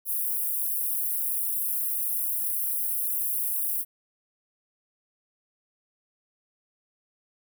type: high-pass noise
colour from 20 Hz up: white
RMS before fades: -28 dBFS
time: 0.05-3.85 s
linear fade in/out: 50 ms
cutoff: 10000 Hz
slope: 48 dB/octave
effects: none